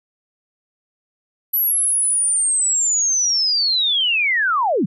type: linear sweep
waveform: sine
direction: down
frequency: 11900 to 140.2 Hz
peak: -15 dBFS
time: 1.53-4.86 s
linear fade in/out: 10 ms
effects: none